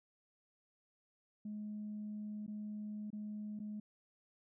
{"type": "tone with dropouts", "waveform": "sine", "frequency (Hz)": 210.6, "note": "G#3", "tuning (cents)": 24, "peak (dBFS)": -40, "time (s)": [1.45, 3.8], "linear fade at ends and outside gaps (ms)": 5, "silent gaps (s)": [[2.465, 2.478], [3.104, 3.129], [3.592, 3.6]], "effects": ["tanh soft clip ceiling -37 dBFS"]}